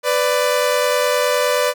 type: tone pair together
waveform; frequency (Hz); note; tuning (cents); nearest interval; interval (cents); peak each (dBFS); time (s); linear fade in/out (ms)
sawtooth; 498.3 / 588; B4 / D5; +15 / +2; minor third; 287; -14; 0.03-1.74; 50
effects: none